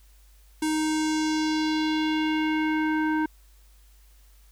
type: tone with low-pass filter sweep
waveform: square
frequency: 311.1 Hz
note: D#4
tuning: in tune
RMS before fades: -25 dBFS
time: 0.62-3.26 s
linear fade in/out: 5 ms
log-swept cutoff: 9900 to 1400 Hz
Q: 2
effects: added 50 Hz sine -52 dBFS peak until 4.51 s + white hiss -62 dBFS RMS until 4.51 s